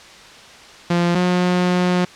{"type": "tone pair in turn", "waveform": "sawtooth", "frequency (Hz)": [173.2, 179.69], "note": ["F3", "F3"], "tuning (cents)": [-14, 50], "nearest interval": "minor second", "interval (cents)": 64, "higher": "second", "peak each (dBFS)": -11, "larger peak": "neither", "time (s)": [[0.9, 1.15], [1.15, 2.05]], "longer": "second", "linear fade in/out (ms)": 5, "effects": ["white hiss -41 dBFS RMS until 2.15 s", "low-pass 5000 Hz 12 dB/octave"]}